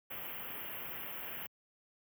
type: band-stop noise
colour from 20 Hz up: white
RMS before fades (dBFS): -43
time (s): 0.1-1.47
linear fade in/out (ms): 10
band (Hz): 3200 to 12000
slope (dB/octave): 96
effects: high-pass 80 Hz 12 dB/octave